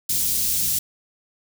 white band-stop noise, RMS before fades -22 dBFS, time 0.09-0.79 s, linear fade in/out 5 ms, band 180 to 5000 Hz, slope 12 dB/octave, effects none

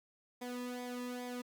sawtooth tone with flanger, 246.9 Hz, B3, in tune, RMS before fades -42 dBFS, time 0.41-1.42 s, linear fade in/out 10 ms, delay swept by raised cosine 0.7 to 1.37 ms, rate 2.4 Hz, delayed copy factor -0.7, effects Opus 48 kbps

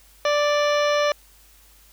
harmonic tone, 587.3 Hz, D5, in tune, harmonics 1 / 2 / 3 / 4 / 5 / 6 / 7 / 9 / 10, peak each -19 / -25 / -29 / -31 / -33 / -35 / -36 / -38 / -39 dBFS, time 0.25-1.12 s, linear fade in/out 2 ms, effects added 50 Hz sine -54 dBFS peak until 1.92 s + white hiss -54 dBFS RMS until 1.92 s

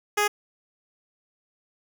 10% pulse tone, 415.3 Hz, G#4, in tune, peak -12 dBFS, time 0.17-0.28 s, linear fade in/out 10 ms, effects none

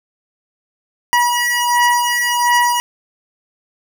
25% pulse beating tone pair, 965 / 966.4 Hz, B5 / B5, -40 / -38 cents, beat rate 1.4 Hz, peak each -12 dBFS, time 1.13-2.8 s, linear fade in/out 0 ms, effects none

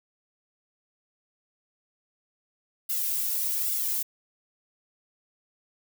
violet noise with flanger, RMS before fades -28 dBFS, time 2.89-4.03 s, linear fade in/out 10 ms, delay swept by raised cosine 1.4 to 2.7 ms, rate 1.2 Hz, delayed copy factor +0.95, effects none

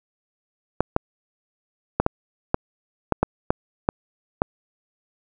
clicks, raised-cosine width 1 ms, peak -3 dBFS, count 10, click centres 0.806 / 0.964 / 2 / 2.064 / 2.544 / 3.123 / 3.23 / 3.505 / 3.889 / 4.419 s, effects none

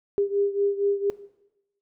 sine beating tone pair, 400.7 / 405 Hz, G4 / G#4, +38 / -43 cents, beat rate 4.3 Hz, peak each -23 / -26 dBFS, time 0.18-1.1 s, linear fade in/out 0 ms, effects noise-tail reverb RT60 0.9 s tail -18 dB re dry

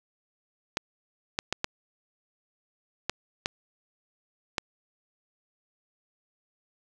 clicks, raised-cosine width 0.2 ms, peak -9 dBFS, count 7, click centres 0.771 / 1.389 / 1.526 / 1.644 / 3.096 / 3.459 / 4.582 s, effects none

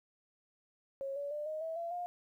sine tone with pitch steps, 546 / 570.2 / 595.4 / 621.8 / 649.3 / 678.1 / 708.1 Hz, C#5 / C#5 / D5 / D#5 / E5 / E5 / F5, -26 / +49 / +24 / -1 / -26 / +49 / +24 cents, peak -36 dBFS, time 1.01-2.06 s, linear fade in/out 0 ms, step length 150 ms, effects 12-bit

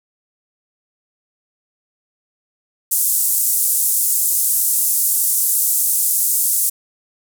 pink band-pass noise, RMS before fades -17 dBFS, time 2.91-6.7 s, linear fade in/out 10 ms, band 8400 to 16000 Hz, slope 24 dB/octave, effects none

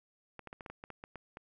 clicks, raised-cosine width 0.5 ms, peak -30 dBFS, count 11, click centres 0.393 / 0.473 / 0.529 / 0.608 / 0.662 / 0.7 / 0.839 / 0.903 / 1.039 / 1.157 / 1.371 s, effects none

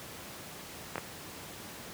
clicks, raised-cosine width 0.5 ms, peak -18 dBFS, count 2, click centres 0.957 / 0.981 s, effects pink hiss -45 dBFS RMS until 1.93 s + high-pass 100 Hz 12 dB/octave

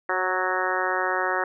harmonic tone with a mistuned harmonic, 185 Hz, F#3, in tune, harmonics 2 / 3 / 4 / 5 / 6 / 7 / 8 / 9 / 10, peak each -31 / -31 / -31 / -31 / -31 / -31 / -31 / -31 / -31 dBFS, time 0.09-1.44 s, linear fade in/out 2 ms, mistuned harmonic 3, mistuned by -17 cents, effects none

